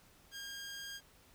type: tone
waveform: 15% pulse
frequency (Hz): 1614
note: G#6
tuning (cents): -50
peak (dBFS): -37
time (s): 0.31-1.01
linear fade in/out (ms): 50
effects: pink hiss -64 dBFS RMS until 1.34 s